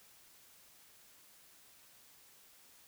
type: silence
effects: white hiss -62 dBFS RMS until 2.87 s